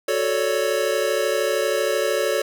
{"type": "chord", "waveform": "square", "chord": "D major seventh", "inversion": "first", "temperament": "equal", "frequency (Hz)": [370, 440, 554.4, 587.3], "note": ["F#4", "A4", "C#5", "D5"], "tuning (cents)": [0, 0, 0, 0], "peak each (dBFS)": [-28, -25, -24, -28], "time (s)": [0.08, 2.42], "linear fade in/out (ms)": 5, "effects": []}